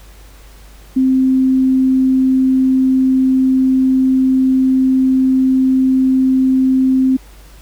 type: tone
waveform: sine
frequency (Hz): 261.6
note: C4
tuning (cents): 0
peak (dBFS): -9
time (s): 0.96-7.17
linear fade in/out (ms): 10
effects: added 50 Hz sine -38 dBFS peak until 7.61 s + pink hiss -45 dBFS RMS until 7.61 s